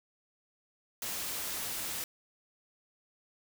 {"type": "noise", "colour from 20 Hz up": "white", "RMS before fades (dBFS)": -37, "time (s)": [1.02, 2.04], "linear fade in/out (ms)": 2, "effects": []}